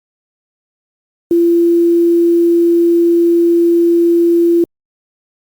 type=tone with quantisation; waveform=sine; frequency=340.9 Hz; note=F4; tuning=42 cents flat; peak=-7 dBFS; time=1.31-4.64 s; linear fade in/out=2 ms; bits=6; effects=Opus 32 kbps